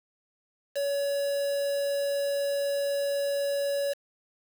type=tone with quantisation; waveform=triangle; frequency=564 Hz; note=C#5; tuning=30 cents sharp; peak=-24 dBFS; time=0.75-3.94 s; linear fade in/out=20 ms; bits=6; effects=none